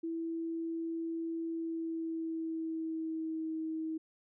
sine tone with pitch glide, 329.6 to 318.7 Hz, E4 to D#4, 0 to +42 cents, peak -34 dBFS, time 0.03-3.98 s, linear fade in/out 10 ms, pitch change -58 cents, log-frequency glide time 1.48-3.55 s, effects none

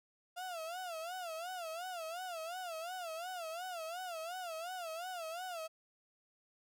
35% pulse tone with vibrato, 690 Hz, F5, 21 cents flat, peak -39 dBFS, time 0.36-5.68 s, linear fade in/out 20 ms, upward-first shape sine, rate 2.8 Hz, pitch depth 140 cents each way, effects none

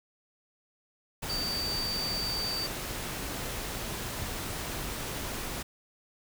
sine tone in noise, 4622 Hz, D8, 28 cents flat, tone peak -31 dBFS, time 1.29-2.67 s, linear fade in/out 10 ms, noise pink, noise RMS -36 dBFS, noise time 1.22-5.63 s, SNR +2 dB, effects none

